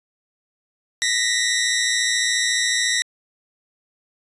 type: tone pair together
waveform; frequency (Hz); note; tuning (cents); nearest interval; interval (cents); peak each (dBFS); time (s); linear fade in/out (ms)
15% pulse; 1864.7 / 1978.8; A#6 / B6; 0 / +3; minor second; 103; -15; 1.02-3.02; 0
effects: resampled to 24000 Hz